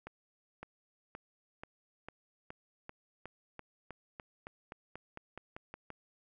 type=accelerating click train; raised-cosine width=0.5 ms; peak=-29 dBFS; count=19; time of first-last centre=0.07-5.903 s; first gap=560 ms; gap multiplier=0.93; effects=none